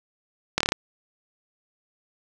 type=slowing click train; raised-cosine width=0.2 ms; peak=-3 dBFS; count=6; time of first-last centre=0.58-0.721 s; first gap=25 ms; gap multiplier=1.06; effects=none